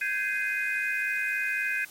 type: chord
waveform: sine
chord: Ab major seventh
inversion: third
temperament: just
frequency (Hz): 1557.4 / 1661.2 / 2077 / 2492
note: G6 / Ab6 / C7 / Eb7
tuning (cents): -12 / 0 / -13 / +2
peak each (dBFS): -31 / -32 / -34 / -30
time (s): 0.01-1.85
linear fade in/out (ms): 5
effects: white hiss -49 dBFS RMS until 1.9 s + MP3 64 kbps